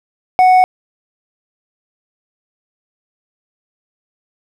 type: tone with hard clipping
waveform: sine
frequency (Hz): 740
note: F#5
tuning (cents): 0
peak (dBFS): -7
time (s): 0.39-0.64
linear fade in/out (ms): 0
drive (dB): 4
effects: none